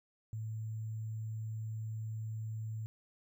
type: tone with sample-and-hold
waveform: sine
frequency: 110 Hz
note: A2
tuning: in tune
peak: -37 dBFS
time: 0.33-2.86 s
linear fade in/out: 0 ms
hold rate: 7350 Hz
effects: none